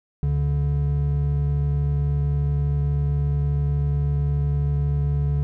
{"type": "tone pair together", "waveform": "triangle", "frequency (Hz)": [71.8, 143.6], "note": ["D2", "D3"], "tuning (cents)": [-39, -39], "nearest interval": "octave", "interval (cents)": 1200, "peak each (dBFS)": [-21, -19], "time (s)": [0.23, 5.43], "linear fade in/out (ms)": 0, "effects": []}